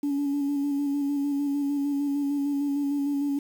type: tone with vibrato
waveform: sine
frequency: 283.7 Hz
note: C#4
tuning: 40 cents sharp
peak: -22 dBFS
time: 0.03-3.39 s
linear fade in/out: 5 ms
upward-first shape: square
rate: 6.6 Hz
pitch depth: 23 cents each way
effects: tanh soft clip ceiling -21 dBFS + 8-bit